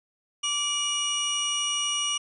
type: tone pair together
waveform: 25% pulse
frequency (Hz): 1166 / 2899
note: D6 / F#7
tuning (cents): -13 / -36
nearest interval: octave + major third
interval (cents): 1577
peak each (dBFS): -30 / -22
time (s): 0.43-2.18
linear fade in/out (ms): 10
effects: resampled to 24000 Hz